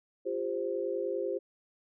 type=chord; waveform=sine; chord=F suspended second; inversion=none; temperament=equal with one note detuned; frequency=349.2 / 399.3 / 523.3 Hz; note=F4 / G4 / C5; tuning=0 / +32 / 0 cents; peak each=-36 / -34 / -34 dBFS; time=0.25-1.39 s; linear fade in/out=20 ms; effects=none